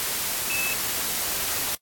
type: tone in noise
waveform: sine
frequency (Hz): 2613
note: E7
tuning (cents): -16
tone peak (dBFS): -27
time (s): 0.5-0.73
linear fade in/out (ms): 0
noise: white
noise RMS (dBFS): -27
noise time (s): 0-1.75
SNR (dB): -3
effects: noise-tail reverb RT60 0.1 s tail -20 dB re dry + AAC 64 kbps